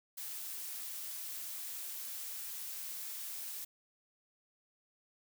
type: noise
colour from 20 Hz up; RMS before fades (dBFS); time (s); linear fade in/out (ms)
blue; -43; 0.17-3.65; 10
effects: none